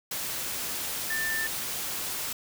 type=tone in noise; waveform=sine; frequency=1782 Hz; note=A6; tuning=22 cents sharp; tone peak=-28 dBFS; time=1.1-1.47 s; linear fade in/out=5 ms; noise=white; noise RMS=-33 dBFS; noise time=0.11-2.33 s; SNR=+2 dB; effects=none